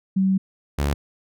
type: tone pair in turn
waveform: sine / sawtooth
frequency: 191 / 71.4 Hz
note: G3 / D2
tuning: -45 / -48 cents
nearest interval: octave + perfect fourth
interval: 1703 cents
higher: first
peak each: -16 dBFS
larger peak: neither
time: 0.16-0.38 / 0.78-0.94 s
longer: first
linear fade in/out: 10 ms
effects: none